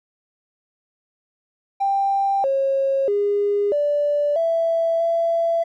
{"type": "tone with pitch steps", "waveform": "triangle", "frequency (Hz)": [789, 543, 407.8, 584, 663, 670], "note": ["G5", "C#5", "G#4", "D5", "E5", "E5"], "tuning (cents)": [11, -36, -32, -10, 10, 28], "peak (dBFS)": -13, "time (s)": [1.8, 5.64], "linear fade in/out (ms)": 20, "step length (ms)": 640, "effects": ["tanh soft clip ceiling -15 dBFS"]}